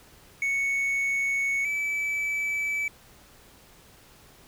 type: tone pair in turn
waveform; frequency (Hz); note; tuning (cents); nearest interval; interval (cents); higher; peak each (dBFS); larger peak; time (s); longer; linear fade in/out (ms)
triangle; 2217 / 2304; C#7 / D7; 0 / -34; minor second; 66; second; -22 / -24; first; 0.42-1.65 / 1.65-2.88; neither; 2
effects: pink hiss -54 dBFS RMS until 4.47 s